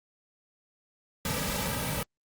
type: noise with comb filter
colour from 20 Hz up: pink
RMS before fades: -31 dBFS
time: 1.25-2.03 s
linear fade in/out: 2 ms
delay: 2.8 ms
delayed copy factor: -0.95
effects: Opus 48 kbps